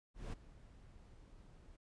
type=noise with ADSR envelope; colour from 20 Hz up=brown; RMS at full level=-41 dBFS; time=0.14-1.77 s; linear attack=190 ms; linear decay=12 ms; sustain=-18 dB; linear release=18 ms; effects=resampled to 22050 Hz